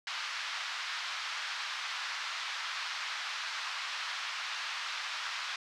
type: band-pass noise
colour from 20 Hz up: pink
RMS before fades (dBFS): -38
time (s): 0.07-5.56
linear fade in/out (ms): 2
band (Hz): 1100 to 5100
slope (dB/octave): 24
effects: none